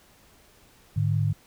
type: tone pair together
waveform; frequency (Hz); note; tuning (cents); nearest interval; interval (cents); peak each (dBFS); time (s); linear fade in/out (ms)
sine; 105.64 / 149.4; G#2 / D3; +30 / +30; tritone; 600; -23 / -25; 0.96-1.33; 10
effects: pink hiss -57 dBFS RMS until 1.46 s